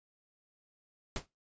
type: noise with exponential decay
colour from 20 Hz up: pink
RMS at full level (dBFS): -32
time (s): 1.16-1.26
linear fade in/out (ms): 1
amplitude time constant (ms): 21
effects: noise-tail reverb RT60 0.2 s tail -19 dB re dry + resampled to 16000 Hz